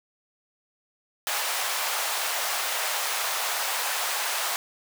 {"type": "high-pass noise", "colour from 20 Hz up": "pink", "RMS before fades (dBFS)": -28, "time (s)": [1.27, 4.56], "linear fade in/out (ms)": 0, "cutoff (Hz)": 670, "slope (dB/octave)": 24, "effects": []}